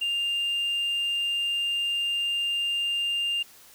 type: tone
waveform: sine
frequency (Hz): 2800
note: F7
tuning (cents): +4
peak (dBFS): -22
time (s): 0.01-3.43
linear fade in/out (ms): 10
effects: tanh soft clip ceiling -23 dBFS + white hiss -52 dBFS RMS until 3.74 s